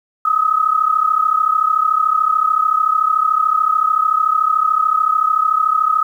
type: tone pair together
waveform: sine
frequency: 1249.4 / 1283 Hz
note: D#6 / E6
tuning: +7 / -47 cents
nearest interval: unison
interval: 46 cents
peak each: -15 dBFS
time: 0.25-6.03 s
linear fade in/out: 5 ms
effects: 8-bit